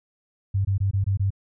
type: tone bursts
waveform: sine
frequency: 98 Hz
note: G2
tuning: in tune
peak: -19 dBFS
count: 6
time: 0.54-1.305 s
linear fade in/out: 10 ms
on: 110 ms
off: 21 ms
effects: none

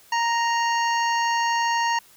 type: harmonic tone with a mistuned harmonic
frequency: 932.3 Hz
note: A#5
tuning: in tune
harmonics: 1 / 2 / 3 / 5 / 6 / 7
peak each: -21 / -27 / -31 / -35 / -37 / -38 dBFS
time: 0.12-1.99 s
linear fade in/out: 5 ms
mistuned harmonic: 5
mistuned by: -81 cents
effects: white hiss -53 dBFS RMS until 2.16 s

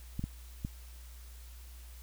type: clicks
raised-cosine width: 5 ms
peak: -22 dBFS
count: 3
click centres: 0.194 / 0.24 / 0.649 s
effects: added 60 Hz sine -47 dBFS peak until 2.02 s + white hiss -58 dBFS RMS until 2.02 s

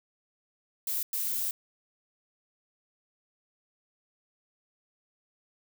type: noise bursts at uneven times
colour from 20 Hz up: violet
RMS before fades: -31 dBFS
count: 2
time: 0.87-1.03 / 1.13-1.51 s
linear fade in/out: 2 ms
effects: none

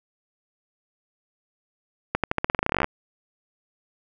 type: accelerating click train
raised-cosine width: 0.5 ms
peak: -6 dBFS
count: 19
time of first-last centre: 2.15-2.844 s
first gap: 87 ms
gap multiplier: 0.89
effects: none

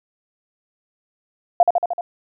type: tone with echo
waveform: sine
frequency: 698.5 Hz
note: F5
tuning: in tune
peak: -7 dBFS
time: 1.6-1.63 s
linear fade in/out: 2 ms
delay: 76 ms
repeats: 5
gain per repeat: -3 dB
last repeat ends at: 2.01 s
effects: none

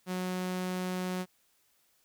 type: tone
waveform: sawtooth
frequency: 183.2 Hz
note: F#3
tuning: 17 cents flat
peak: -28 dBFS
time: 0.06-1.26 s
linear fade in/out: 50 ms
effects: white hiss -70 dBFS RMS until 2.04 s

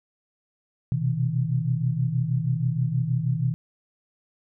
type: tone cluster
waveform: sine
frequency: 122.3 / 128.6 / 160.1 Hz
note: B2 / C3 / D#3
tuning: -16 / -30 / +50 cents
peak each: -26 dBFS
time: 0.92-3.54 s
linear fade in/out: 0 ms
effects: none

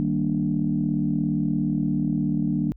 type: chord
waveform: sine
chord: Eb major seventh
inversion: none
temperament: equal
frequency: 155.56 / 196 / 233.1 / 293.7 Hz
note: Eb3 / G3 / Bb3 / D4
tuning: 0 / 0 / 0 / 0 cents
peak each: -26 dBFS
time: 0-2.72 s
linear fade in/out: 0 ms
effects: tanh soft clip ceiling -11 dBFS + added 50 Hz sine -44 dBFS peak until 2.76 s

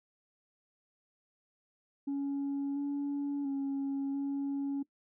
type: tone with pitch steps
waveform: sine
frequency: 279.6 / 284 / 275.5 / 278.8 Hz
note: C#4 / C#4 / C#4 / C#4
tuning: +15 / +42 / -11 / +10 cents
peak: -29 dBFS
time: 2.07-4.83 s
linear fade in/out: 10 ms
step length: 690 ms
effects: noise-tail reverb RT60 0.1 s tail -20 dB re dry + tanh soft clip ceiling -30 dBFS

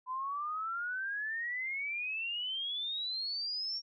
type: exponential sweep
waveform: sine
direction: up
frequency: 1004 to 5588 Hz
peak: -34 dBFS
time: 0.06-3.82 s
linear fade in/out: 50 ms
effects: none

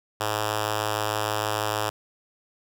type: tone with notch filter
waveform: 5% pulse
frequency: 106.5 Hz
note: G#2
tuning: 44 cents sharp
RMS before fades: -27 dBFS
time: 0.2-1.9 s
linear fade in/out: 10 ms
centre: 220 Hz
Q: 0.67
effects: none

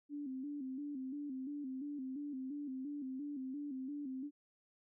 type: tone with vibrato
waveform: sine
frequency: 275.6 Hz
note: C#4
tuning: 10 cents flat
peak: -40 dBFS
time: 0.09-4.31 s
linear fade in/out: 50 ms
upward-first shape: square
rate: 2.9 Hz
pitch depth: 92 cents each way
effects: none

